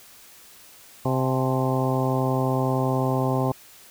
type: harmonic tone with a mistuned harmonic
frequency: 130.81 Hz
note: C3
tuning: in tune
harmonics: 1 / 2 / 3 / 4 / 5 / 6 / 7 / 8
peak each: -24 / -27 / -29 / -30 / -31 / -32 / -32 / -33 dBFS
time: 1.05-3.52 s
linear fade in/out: 5 ms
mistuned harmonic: 7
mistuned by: -74 cents
effects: white hiss -49 dBFS RMS until 3.9 s